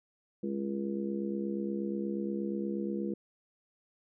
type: harmonic tone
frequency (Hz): 68.4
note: C#2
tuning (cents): -23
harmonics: 3 / 4 / 5 / 6 / 7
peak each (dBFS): -34 / -45 / -36 / -46 / -41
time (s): 0.43-3.14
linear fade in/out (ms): 5
effects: none